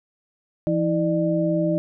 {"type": "tone cluster", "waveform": "sine", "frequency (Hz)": [169.1, 323, 599], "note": ["E3", "E4", "D5"], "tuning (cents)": [44, -35, 34], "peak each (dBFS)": -23, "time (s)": [0.67, 1.78], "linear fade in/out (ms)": 0, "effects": []}